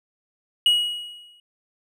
triangle tone with exponential decay, 2904 Hz, F#7, 33 cents flat, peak -11 dBFS, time 0.66-1.4 s, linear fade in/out 2 ms, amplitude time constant 160 ms, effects none

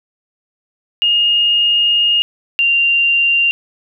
sine tone pair in turn, 2846 / 2778 Hz, F7 / F7, +32 / -10 cents, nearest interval unison, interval 42 cents, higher first, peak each -10 dBFS, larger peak neither, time 1.02-2.22 / 2.59-3.51 s, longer first, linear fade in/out 0 ms, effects none

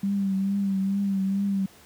sine tone with vibrato, 196 Hz, G3, in tune, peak -22 dBFS, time 0.03-1.66 s, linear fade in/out 5 ms, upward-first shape triangle, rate 2.3 Hz, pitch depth 44 cents each way, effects pink hiss -52 dBFS RMS until 1.85 s + high-pass 80 Hz 12 dB/octave

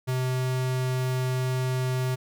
square tone, 128.5 Hz, C3, 31 cents flat, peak -25 dBFS, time 0.07-2.16 s, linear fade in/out 20 ms, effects none

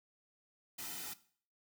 white noise with comb filter, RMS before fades -44 dBFS, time 0.78-1.14 s, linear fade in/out 10 ms, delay 1.8 ms, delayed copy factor -0.7, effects noise-tail reverb RT60 0.5 s tail -17 dB re dry

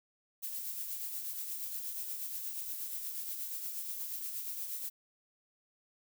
violet noise with tremolo, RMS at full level -38 dBFS, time 0.42-4.9 s, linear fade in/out 20 ms, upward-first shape triangle, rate 8.4 Hz, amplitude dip 45%, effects none

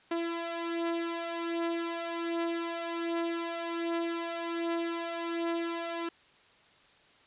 sawtooth beating tone pair, 335.5 / 336.8 Hz, E4 / E4, +31 / +37 cents, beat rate 1.3 Hz, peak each -33 / -29 dBFS, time 0.11-6.09 s, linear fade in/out 5 ms, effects white hiss -61 dBFS RMS until 7.26 s + resampled to 8000 Hz

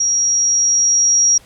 sine tone with level ramp, 5670 Hz, F8, 25 cents sharp, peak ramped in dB -13 to -9 dBFS, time 0-1.38 s, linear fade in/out 5 ms, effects pink hiss -47 dBFS RMS until 1.45 s + low-pass 12000 Hz 12 dB/octave

